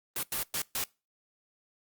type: noise bursts at uneven times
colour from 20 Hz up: white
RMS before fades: -32 dBFS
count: 4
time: 0.16-0.23 / 0.32-0.43 / 0.54-0.62 / 0.75-0.84 s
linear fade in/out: 2 ms
effects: noise-tail reverb RT60 0.3 s tail -25 dB re dry + Opus 32 kbps